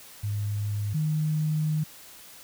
sine tone pair in turn, 103.5 / 154.36 Hz, G#2 / D#3, -5 / -13 cents, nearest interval perfect fifth, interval 692 cents, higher second, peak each -26 / -23 dBFS, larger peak second, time 0.23-0.94 / 0.94-1.84 s, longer second, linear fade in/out 10 ms, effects white hiss -48 dBFS RMS until 2.43 s

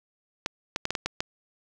clicks, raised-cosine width 0.2 ms, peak -10 dBFS, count 7, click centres 0.461 / 0.761 / 0.854 / 0.906 / 0.952 / 1.06 / 1.205 s, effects none

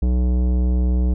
sine tone with tanh clipping, 61.74 Hz, B1, in tune, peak -17 dBFS, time 0.02-1.14 s, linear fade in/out 5 ms, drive 15 dB, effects none

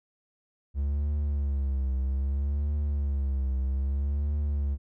triangle tone with vibrato, 69.4 Hz, C#2, 3 cents sharp, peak -23 dBFS, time 0.74-4.78 s, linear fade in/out 50 ms, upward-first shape triangle, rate 0.62 Hz, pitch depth 110 cents each way, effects none

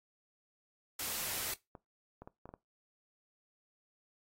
white noise, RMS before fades -38 dBFS, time 0.99-1.54 s, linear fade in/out 5 ms
clicks, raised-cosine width 1 ms, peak -34 dBFS, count 6, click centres 1.752 / 2.22 / 2.275 / 2.456 / 2.491 / 2.539 s
effects noise-tail reverb RT60 0.2 s tail -20 dB re dry + AAC 48 kbps

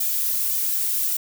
violet noise with flanger, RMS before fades -23 dBFS, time 0-1.17 s, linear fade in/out 5 ms, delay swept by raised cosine 1.8 to 4.3 ms, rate 1.8 Hz, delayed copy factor -0.9, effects none

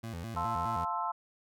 25% pulse tone with vibrato, 98 Hz, G2, in tune, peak -34 dBFS, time 0.03-0.85 s, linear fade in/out 10 ms, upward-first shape square, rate 4.8 Hz, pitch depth 260 cents each way
sine chord, F major seventh, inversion none, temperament equal, 698.5 / 880 / 1046.5 / 1318.5 Hz, F5 / A5 / C6 / E6, 0 / 0 / 0 / 0 cents, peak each -39 / -35 / -35 / -37 dBFS, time 0.36-1.12 s, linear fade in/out 10 ms
effects none

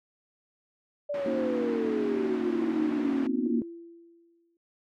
sine exponential sweep, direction down, 587.3 to 233.1 Hz, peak -28 dBFS, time 1.09-3.61 s, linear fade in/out 10 ms
pink band-pass noise, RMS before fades -42 dBFS, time 1.14-3.27 s, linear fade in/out 2 ms, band 230 to 2000 Hz, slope 12 dB/octave
sine chord, D# minor seventh, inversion second, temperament equal with one note detuned, 233.1 / 277.2 / 311.1 / 363.6 Hz, A#3 / C#4 / D#4 / F#4, 0 / 0 / 0 / -30 cents, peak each -32 / -34 / -33 / -35 dBFS, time 1.26-3.62 s, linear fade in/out 2 ms
sine tone with exponential decay, 338 Hz, E4, 43 cents sharp, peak -30 dBFS, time 3.46-4.57 s, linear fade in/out 2 ms, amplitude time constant 240 ms
effects noise-tail reverb RT60 0.1 s tail -26 dB re dry

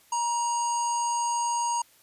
harmonic tone, 947 Hz, A#5, 27 cents sharp, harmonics 1 / 3 / 5 / 7 / 9, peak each -25 / -42 / -44 / -33 / -39 dBFS, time 0.12-1.82 s, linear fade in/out 5 ms, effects white hiss -59 dBFS RMS until 2.02 s + resampled to 32000 Hz

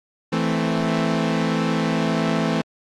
sawtooth chord, A minor, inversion second, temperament equal, 164.81 / 220 / 261.6 Hz, E3 / A3 / C4, 0 / 0 / 0 cents, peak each -19 / -19 / -21 dBFS, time 0.32-2.62 s, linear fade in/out 10 ms, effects low-pass 5000 Hz 12 dB/octave + Opus 48 kbps

